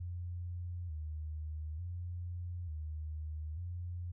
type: tone with vibrato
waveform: sine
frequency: 82.41 Hz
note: E2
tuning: in tune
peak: -38 dBFS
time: 0-4.12 s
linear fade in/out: 10 ms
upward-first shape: square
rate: 0.56 Hz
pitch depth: 110 cents each way
effects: none